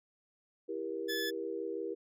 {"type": "chord", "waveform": "sine", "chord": "E diminished", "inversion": "none", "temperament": "just", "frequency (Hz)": [329.6, 395.6, 474.7], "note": ["E4", "G4", "Bb4"], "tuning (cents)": [0, 16, 31], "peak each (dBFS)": [-41, -39, -39], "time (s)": [0.68, 1.95], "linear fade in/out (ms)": 20}
{"type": "tone", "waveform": "20% pulse", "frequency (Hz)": 1726, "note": "A6", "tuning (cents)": -34, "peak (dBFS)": -30, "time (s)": [1.08, 1.31], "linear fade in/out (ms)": 20}
{"effects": []}